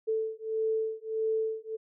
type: beating tone pair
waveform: sine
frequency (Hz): 440.6 / 442.2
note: A4 / A4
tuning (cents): +2 / +9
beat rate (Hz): 1.6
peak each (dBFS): -31 / -31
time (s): 0.07-1.77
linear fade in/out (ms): 20
effects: none